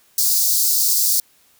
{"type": "high-pass noise", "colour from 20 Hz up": "white", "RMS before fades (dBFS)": -17, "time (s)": [0.18, 1.2], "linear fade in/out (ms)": 2, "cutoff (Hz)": 4300, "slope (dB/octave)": 48, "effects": ["white hiss -56 dBFS RMS until 1.59 s"]}